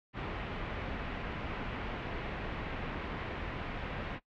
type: low-pass noise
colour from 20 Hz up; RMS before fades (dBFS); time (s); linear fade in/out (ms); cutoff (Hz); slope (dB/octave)
pink; -39; 0.13-4.2; 50; 2800; 24
effects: noise-tail reverb RT60 0.1 s tail -19 dB re dry